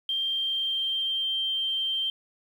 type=tone with pitch glide; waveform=sine; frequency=3171 to 3144 Hz; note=G7 to G7; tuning=+19 to +4 cents; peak=-25 dBFS; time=0.09-2.1 s; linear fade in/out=2 ms; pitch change=-15 cents; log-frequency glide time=0.24-1.73 s; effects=9-bit